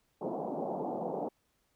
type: band-pass noise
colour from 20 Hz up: white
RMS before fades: -36 dBFS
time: 0.21-1.29 s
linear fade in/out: 10 ms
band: 160 to 840 Hz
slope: 48 dB/octave
effects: pink hiss -75 dBFS RMS until 1.75 s